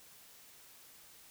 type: silence
effects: white hiss -58 dBFS RMS until 1.3 s